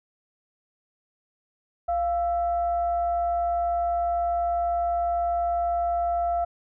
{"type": "tone with frequency modulation", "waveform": "sine", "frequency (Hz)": 693, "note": "F5", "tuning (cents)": -14, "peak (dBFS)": -22, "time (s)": [1.88, 6.45], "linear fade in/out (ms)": 10, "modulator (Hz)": 632, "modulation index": 0.32, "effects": []}